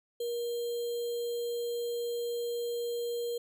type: tone with sample-and-hold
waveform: sine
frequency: 473.8 Hz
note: A#4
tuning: 28 cents sharp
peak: -31 dBFS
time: 0.2-3.38 s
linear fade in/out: 5 ms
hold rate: 3675 Hz
effects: none